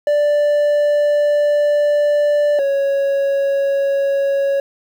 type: tone pair in turn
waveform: triangle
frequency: 587.3 / 554.3 Hz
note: D5 / C#5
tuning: 0 / 0 cents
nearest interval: minor second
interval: 100 cents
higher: first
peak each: -10 / -12 dBFS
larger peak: first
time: 0.07-2.59 / 2.59-4.6 s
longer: first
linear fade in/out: 2 ms
effects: 8-bit